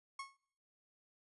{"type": "tone with exponential decay", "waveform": "30% pulse", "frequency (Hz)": 1094, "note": "C#6", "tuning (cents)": -23, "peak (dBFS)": -37, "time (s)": [0.19, 0.37], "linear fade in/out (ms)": 5, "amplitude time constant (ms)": 38, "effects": ["noise-tail reverb RT60 0.7 s tail -25 dB re dry", "resampled to 24000 Hz"]}